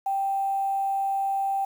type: tone with quantisation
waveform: sine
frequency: 784 Hz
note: G5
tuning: in tune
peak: -23 dBFS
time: 0.06-1.65 s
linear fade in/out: 5 ms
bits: 8
effects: none